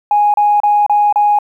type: tone bursts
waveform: sine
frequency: 829 Hz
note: G#5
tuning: 3 cents flat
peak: -7 dBFS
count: 5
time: 0.11-1.388 s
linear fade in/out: 2 ms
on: 230 ms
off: 32 ms
effects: tanh soft clip ceiling -3 dBFS + 8-bit